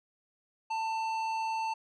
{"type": "tone with tanh clipping", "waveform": "sine", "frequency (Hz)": 891, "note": "A5", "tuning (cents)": 22, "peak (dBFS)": -32, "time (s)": [0.7, 1.74], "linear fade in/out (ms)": 10, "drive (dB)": 12, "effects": []}